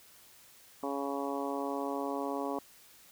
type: harmonic tone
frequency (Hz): 139.7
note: C#3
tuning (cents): +14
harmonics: 2 / 3 / 4 / 5 / 6 / 7 / 8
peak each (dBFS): -37 / -39 / -40 / -41 / -42 / -42 / -43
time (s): 0.83-2.59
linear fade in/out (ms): 2
effects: white hiss -58 dBFS RMS until 3.11 s